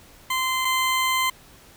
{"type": "tone pair in turn", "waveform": "20% pulse", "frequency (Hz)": [1037, 1037], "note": ["C6", "C6"], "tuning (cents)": [-16, -16], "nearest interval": "unison", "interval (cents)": 0, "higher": "neither", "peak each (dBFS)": [-17, -15], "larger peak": "second", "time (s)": [[0.3, 0.65], [0.65, 1.3]], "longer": "second", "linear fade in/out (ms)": 5, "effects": ["pink hiss -50 dBFS RMS until 1.76 s"]}